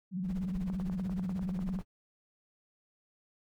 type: tone with vibrato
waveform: sine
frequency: 185 Hz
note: F#3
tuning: in tune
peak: -32 dBFS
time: 0.11-1.82 s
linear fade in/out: 50 ms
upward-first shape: square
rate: 17 Hz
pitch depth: 87 cents each way
type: noise with tremolo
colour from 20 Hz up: brown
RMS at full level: -41 dBFS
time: 0.23-1.85 s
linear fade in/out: 50 ms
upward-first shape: sine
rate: 16 Hz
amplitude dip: 85%
type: click train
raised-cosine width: 1 ms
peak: -31 dBFS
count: 12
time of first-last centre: 0.7-1.789 s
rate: 10.1 Hz
effects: none